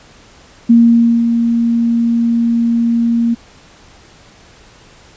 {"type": "tone with ADSR envelope", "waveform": "sine", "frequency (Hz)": 233.1, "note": "A#3", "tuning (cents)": 0, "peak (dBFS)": -3, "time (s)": [0.69, 3.35], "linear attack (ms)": 13, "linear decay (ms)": 530, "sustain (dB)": -7, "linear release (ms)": 18, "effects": ["pink hiss -43 dBFS RMS until 5.16 s", "resampled to 16000 Hz"]}